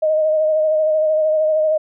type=tone with vibrato; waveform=sine; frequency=622.3 Hz; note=D#5; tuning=in tune; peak=-13 dBFS; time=0.02-1.78 s; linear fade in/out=10 ms; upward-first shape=sine; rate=13 Hz; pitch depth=27 cents each way; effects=none